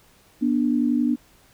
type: tone pair together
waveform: sine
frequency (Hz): 242.8 / 293.9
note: B3 / D4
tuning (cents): -29 / +1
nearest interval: minor third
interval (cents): 330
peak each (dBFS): -20 / -22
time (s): 0.41-1.16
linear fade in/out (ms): 20
effects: pink hiss -56 dBFS RMS until 1.53 s